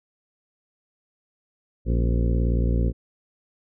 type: harmonic tone with a mistuned harmonic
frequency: 58.2 Hz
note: A#1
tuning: 2 cents flat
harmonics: 1 / 2 / 3 / 4 / 5 / 6 / 7 / 8 / 9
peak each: -20 / -26 / -30 / -32 / -34 / -36 / -37 / -38 / -39 dBFS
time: 1.85-2.93 s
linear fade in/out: 50 ms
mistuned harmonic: 5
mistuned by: -100 cents
effects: none